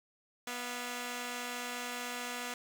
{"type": "tone pair together", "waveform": "5% pulse", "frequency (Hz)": [244.8, 680.5], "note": ["B3", "F5"], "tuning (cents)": [-15, -45], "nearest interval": "octave + tritone", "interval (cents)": 1770, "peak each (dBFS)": [-27, -33], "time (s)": [0.47, 2.54], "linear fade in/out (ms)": 2, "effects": []}